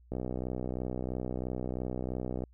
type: click train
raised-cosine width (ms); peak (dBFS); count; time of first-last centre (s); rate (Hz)
2; -22; 147; 0.12-2.437; 63
effects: added 60 Hz sine -56 dBFS peak until 2.53 s